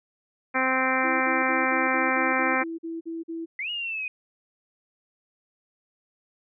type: harmonic tone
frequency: 260.4 Hz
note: C4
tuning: 8 cents flat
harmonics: 1 / 2 / 3 / 4 / 5 / 6 / 7 / 8 / 9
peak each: -30 / -30 / -30 / -30 / -30 / -30 / -30 / -30 / -30 dBFS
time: 0.54-2.64 s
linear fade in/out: 20 ms
type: tone bursts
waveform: sine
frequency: 329.6 Hz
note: E4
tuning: in tune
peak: -30 dBFS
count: 11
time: 1.03-3.46 s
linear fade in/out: 20 ms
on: 180 ms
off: 45 ms
type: linear two-way sweep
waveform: sine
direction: up then down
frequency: 1975 to 2900 to 2476 Hz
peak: -28 dBFS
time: 3.59-4.08 s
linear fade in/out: 2 ms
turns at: 3.7 s
effects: none